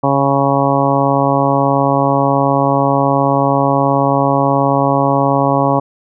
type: harmonic tone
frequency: 138.59 Hz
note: C#3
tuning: in tune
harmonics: 1 / 2 / 3 / 4 / 5 / 6 / 7 / 8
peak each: -18 / -17 / -22 / -17 / -19 / -19 / -19 / -20 dBFS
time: 0.03-5.8 s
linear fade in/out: 10 ms
effects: none